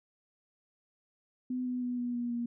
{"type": "tone with pitch steps", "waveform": "sine", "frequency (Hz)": [252.3, 249.3, 246.3, 243.3, 240.4, 237.5], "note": ["B3", "B3", "B3", "B3", "B3", "A#3"], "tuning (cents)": [37, 16, -5, -26, -46, 33], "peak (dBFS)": -31, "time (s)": [1.5, 2.46], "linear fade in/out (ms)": 5, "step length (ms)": 160, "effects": []}